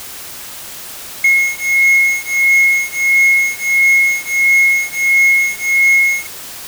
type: beating tone pair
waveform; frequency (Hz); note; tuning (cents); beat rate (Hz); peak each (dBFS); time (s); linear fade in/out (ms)
triangle; 2164 / 2165.5; C#7 / C#7; -42 / -41; 1.5; -11; 1.24-6.27; 5
effects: white hiss -30 dBFS RMS until 6.67 s